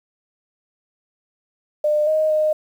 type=tone with pitch steps; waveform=sine; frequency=601 / 623 / 616 Hz; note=D5 / D#5 / D#5; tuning=+40 / +2 / -17 cents; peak=-15 dBFS; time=1.84-2.53 s; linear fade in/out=5 ms; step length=230 ms; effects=8-bit